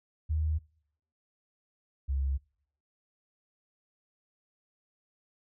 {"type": "tone pair in turn", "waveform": "sine", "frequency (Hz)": [77.78, 68.03], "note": ["D#2", "C#2"], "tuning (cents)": [0, -32], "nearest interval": "major second", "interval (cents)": 232, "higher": "first", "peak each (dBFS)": [-26, -27], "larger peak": "first", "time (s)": [[0.29, 0.59], [2.08, 2.38]], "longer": "neither", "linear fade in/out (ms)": 20, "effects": ["noise-tail reverb RT60 0.7 s tail -25 dB re dry"]}